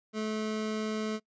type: tone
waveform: 25% pulse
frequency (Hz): 216.4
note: A3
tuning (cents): -29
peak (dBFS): -27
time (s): 0.13-1.2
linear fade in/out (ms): 50
effects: noise-tail reverb RT60 0.1 s tail -24 dB re dry + resampled to 16000 Hz